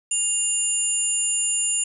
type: tone cluster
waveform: sine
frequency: 2805 / 7090 / 9220 Hz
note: F7 / A8 / D9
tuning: +7 / +12 / -33 cents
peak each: -29 / -24 / -23 dBFS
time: 0.11-1.84 s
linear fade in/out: 5 ms
effects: none